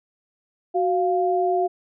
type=tone pair together; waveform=sine; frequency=370.3 / 698.5 Hz; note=F#4 / F5; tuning=+1 / 0 cents; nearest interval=major seventh; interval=1099 cents; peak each=-21 dBFS; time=0.74-1.68 s; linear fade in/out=20 ms; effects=none